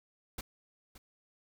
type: noise with echo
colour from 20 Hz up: pink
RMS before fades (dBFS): -39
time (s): 0.38-0.41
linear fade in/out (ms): 5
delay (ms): 570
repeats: 1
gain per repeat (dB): -14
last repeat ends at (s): 0.98
effects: none